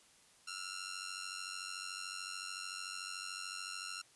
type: ring-modulated tone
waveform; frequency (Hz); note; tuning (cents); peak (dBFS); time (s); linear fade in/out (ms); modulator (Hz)
10% pulse; 1376; F6; -26; -31; 0.47-4.02; 10; 46.8
effects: white hiss -65 dBFS RMS until 4.15 s + resampled to 24000 Hz